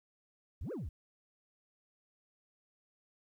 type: exponential two-way sweep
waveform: sine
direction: up then down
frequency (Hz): 55 to 554 to 55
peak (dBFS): -35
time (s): 0.61-0.89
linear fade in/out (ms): 5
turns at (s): 0.72
effects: tanh soft clip ceiling -37 dBFS + 12-bit